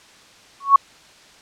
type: tone with exponential growth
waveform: sine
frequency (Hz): 1108.7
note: C#6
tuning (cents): 0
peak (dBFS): -3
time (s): 0.6-0.76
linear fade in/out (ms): 5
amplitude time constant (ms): 33
effects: white hiss -48 dBFS RMS until 1.41 s + low-pass 6000 Hz 12 dB/octave